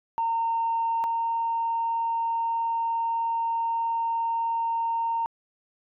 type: tone pair in turn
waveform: sine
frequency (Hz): 916 / 919.2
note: A#5 / A#5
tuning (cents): -31 / -25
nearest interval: unison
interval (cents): 6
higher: second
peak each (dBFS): -22 / -23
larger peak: first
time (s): 0.18-1.04 / 1.04-5.26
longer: second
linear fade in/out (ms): 0
effects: tanh soft clip ceiling -18 dBFS